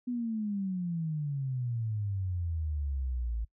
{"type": "exponential sweep", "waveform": "sine", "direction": "down", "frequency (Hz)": [250, 54.4], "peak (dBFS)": -30, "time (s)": [0.07, 3.45], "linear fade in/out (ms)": 10, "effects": ["noise-tail reverb RT60 0.1 s tail -23 dB re dry"]}